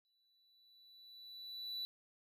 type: tone with exponential growth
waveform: triangle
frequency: 3961 Hz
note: B7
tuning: 4 cents sharp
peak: -37 dBFS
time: 0.05-1.85 s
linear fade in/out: 0 ms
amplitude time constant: 390 ms
effects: none